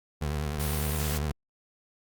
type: tone with vibrato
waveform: 25% pulse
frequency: 74.6 Hz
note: D2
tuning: 28 cents sharp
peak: -24 dBFS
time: 0.21-1.32 s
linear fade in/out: 10 ms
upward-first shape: triangle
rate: 9.9 Hz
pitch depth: 110 cents each way
type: noise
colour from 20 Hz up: white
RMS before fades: -35 dBFS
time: 0.59-1.19 s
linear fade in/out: 20 ms
effects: Opus 48 kbps